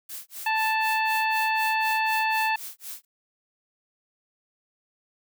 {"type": "noise with tremolo", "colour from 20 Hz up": "blue", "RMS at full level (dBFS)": -36, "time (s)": [0.09, 3.05], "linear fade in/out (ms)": 5, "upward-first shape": "sine", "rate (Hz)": 4, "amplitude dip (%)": 100}
{"type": "harmonic tone", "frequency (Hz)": 880, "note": "A5", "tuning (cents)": 0, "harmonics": [1, 2, 3, 4, 5], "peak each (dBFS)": [-24, -28, -28, -41, -39], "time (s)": [0.46, 2.56], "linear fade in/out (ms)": 5}
{"effects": []}